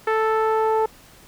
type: tone with low-pass filter sweep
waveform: sawtooth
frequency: 440 Hz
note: A4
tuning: in tune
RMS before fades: -20 dBFS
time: 0.07-0.86 s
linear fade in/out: 5 ms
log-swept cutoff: 1700 to 890 Hz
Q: 1.9
effects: pink hiss -49 dBFS RMS until 1.27 s